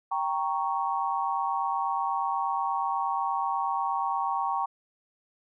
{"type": "chord", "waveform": "sine", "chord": "G diminished", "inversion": "none", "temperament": "equal", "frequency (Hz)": [784, 932.3, 1108.7], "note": ["G5", "Bb5", "Db6"], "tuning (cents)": [0, 0, 0], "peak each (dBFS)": -30, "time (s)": [0.11, 4.66], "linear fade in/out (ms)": 10, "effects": []}